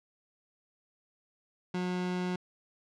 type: tone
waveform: 30% pulse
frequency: 180.9 Hz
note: F#3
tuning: 39 cents flat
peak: -28 dBFS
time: 1.74-2.36 s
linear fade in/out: 5 ms
effects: low-pass 5000 Hz 12 dB/octave